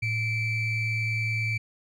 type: ring-modulated tone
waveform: triangle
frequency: 1108.7 Hz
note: C#6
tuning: in tune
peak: -20 dBFS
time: 0.02-1.58 s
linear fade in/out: 10 ms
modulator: 1220 Hz
effects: none